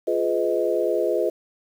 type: chord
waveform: sine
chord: F half-diminished seventh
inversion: none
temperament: just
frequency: 349.2 / 419.1 / 502.9 / 628.6 Hz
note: F4 / Ab4 / Cb5 / Eb5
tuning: 0 / +16 / +31 / +18 cents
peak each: -25 dBFS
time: 0.07-1.3 s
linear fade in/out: 10 ms
effects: 8-bit